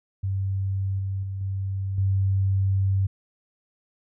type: tone with level steps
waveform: sine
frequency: 96.8 Hz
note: G2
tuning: 21 cents flat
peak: -23 / -25 / -28 / -25 / -19 dBFS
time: 0.23-3.07 s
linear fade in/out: 10 ms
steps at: 0.99 / 1.23 / 1.41 / 1.98 s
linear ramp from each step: 2 ms
effects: none